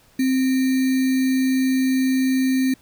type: tone with sample-and-hold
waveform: sine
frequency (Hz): 261.4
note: C4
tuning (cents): -1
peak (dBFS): -16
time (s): 0.19-2.74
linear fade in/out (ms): 5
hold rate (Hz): 2100
effects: pink hiss -55 dBFS RMS until 2.81 s